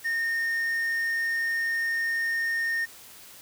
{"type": "tone", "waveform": "triangle", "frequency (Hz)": 1834, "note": "A#6", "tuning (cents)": -29, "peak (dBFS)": -23, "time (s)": [0.04, 2.86], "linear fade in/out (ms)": 20, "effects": ["white hiss -48 dBFS RMS until 3.41 s"]}